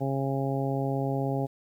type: harmonic tone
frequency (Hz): 136.2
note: C#3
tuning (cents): -30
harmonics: 1 / 2 / 3 / 4 / 5 / 6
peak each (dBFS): -29 / -32 / -34 / -35 / -36 / -37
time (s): 0-1.47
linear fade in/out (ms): 20
effects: 10-bit